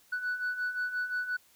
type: beating tone pair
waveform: sine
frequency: 1480 / 1485.7 Hz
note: F#6 / F#6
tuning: 0 / +7 cents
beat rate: 5.7 Hz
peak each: -35 / -30 dBFS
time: 0.12-1.37 s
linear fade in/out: 10 ms
effects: tanh soft clip ceiling -27 dBFS + white hiss -63 dBFS RMS until 1.55 s